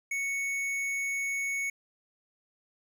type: tone with tanh clipping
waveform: sine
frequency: 2217 Hz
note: C#7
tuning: in tune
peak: -31 dBFS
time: 0.11-1.7 s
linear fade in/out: 5 ms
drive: 13 dB
effects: none